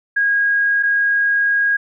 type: tone pair in turn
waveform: sine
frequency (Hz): 1638 / 1638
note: G#6 / G#6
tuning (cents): -24 / -24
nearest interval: unison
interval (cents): 0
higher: neither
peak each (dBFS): -13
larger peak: neither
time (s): 0.16-0.83 / 0.83-1.77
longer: second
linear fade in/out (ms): 10
effects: none